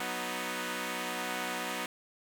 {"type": "chord", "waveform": "5% pulse", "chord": "B major", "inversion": "second", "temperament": "equal", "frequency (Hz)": [185, 246.9, 311.1], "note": ["F#3", "B3", "D#4"], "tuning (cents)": [0, 0, 0], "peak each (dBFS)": [-28, -25, -28], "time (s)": [0, 1.86], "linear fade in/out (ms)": 2, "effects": []}